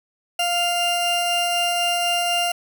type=tone pair together; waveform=40% pulse; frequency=698 / 2796 Hz; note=F5 / F7; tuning=-1 / +1 cents; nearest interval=2 octaves; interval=2402 cents; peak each=-21 dBFS; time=0.39-2.52 s; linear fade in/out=5 ms; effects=none